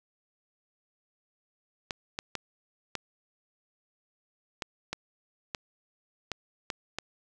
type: clicks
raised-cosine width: 0.2 ms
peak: -15 dBFS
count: 10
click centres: 1.908 / 2.189 / 2.353 / 2.953 / 4.622 / 4.93 / 5.548 / 6.317 / 6.702 / 6.986 s
effects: none